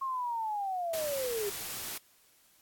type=linear sweep; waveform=sine; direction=down; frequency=1086 to 390.6 Hz; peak=-31 dBFS; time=0.01-1.5 s; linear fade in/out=10 ms
type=noise; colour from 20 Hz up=white; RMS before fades=-39 dBFS; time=0.93-1.98 s; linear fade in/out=5 ms
effects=white hiss -64 dBFS RMS until 2.61 s + AAC 64 kbps